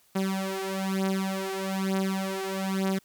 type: beating tone pair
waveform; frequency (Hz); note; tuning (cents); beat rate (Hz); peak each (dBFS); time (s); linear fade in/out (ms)
sawtooth; 191.4 / 192.5; G3 / G3; -41 / -31; 1.1; -26; 0.15-2.99; 10
effects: white hiss -63 dBFS RMS until 3.04 s